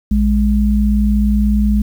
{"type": "tone pair together", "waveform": "sine", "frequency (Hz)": [58.28, 207.7], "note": ["A#1", "G#3"], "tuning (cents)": [0, 0], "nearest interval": "octave + minor seventh", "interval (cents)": 2200, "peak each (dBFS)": -13, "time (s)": [0.11, 1.82], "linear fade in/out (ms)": 5, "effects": ["7-bit"]}